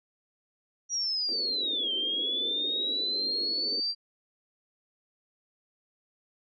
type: linear two-way sweep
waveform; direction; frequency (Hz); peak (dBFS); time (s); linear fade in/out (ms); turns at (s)
sine; down then up; 5800 to 3100 to 4730; -27; 0.89-3.95; 50; 1.93
type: band-pass noise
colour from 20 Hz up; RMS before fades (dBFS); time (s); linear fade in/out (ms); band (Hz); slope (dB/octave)
white; -43; 1.29-3.8; 0; 250 to 500; 48
effects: none